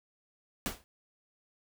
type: noise with exponential decay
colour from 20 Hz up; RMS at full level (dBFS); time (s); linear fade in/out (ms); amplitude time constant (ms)
pink; -30; 0.66-0.84; 0; 38
effects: none